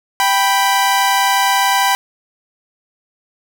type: tone pair together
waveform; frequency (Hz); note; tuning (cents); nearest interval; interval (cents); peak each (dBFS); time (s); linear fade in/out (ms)
sawtooth; 784 / 987.8; G5 / B5; 0 / 0; major third; 400; -11; 0.2-1.95; 0
effects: none